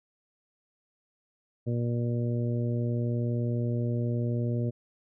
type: harmonic tone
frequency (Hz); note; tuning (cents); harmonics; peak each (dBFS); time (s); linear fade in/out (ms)
119.2; A#2; +39; 1 / 2 / 3 / 4 / 5; -27 / -33 / -37 / -39 / -41; 1.66-4.71; 20
effects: none